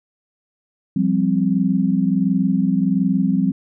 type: chord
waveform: sine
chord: F suspended second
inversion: none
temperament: equal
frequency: 174.61 / 196 / 261.6 Hz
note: F3 / G3 / C4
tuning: 0 / 0 / 0 cents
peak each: -20 / -18 / -20 dBFS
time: 0.96-3.52 s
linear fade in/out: 5 ms
effects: none